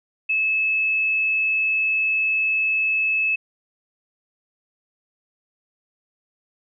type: tone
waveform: sine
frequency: 2600 Hz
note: E7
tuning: 24 cents flat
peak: -18 dBFS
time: 0.29-3.36 s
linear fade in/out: 10 ms
effects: none